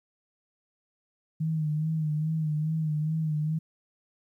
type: tone with vibrato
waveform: sine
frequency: 155.5 Hz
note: D#3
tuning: 1 cent flat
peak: -25 dBFS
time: 1.4-3.59 s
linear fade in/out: 10 ms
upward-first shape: sine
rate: 2.4 Hz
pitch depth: 51 cents each way
effects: 11-bit